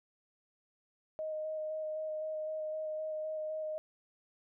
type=tone with vibrato; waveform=sine; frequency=622.3 Hz; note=D#5; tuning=in tune; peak=-35 dBFS; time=1.19-3.78 s; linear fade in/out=0 ms; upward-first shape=square; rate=3.9 Hz; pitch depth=10 cents each way; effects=none